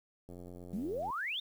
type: click train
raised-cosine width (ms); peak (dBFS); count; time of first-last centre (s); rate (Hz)
2; -36; 73; 0.29-1.102; 88.7
type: exponential sweep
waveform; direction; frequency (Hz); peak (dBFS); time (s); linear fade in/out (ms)
sine; up; 177.3 to 3729; -34; 0.73-1.4; 5
effects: 10-bit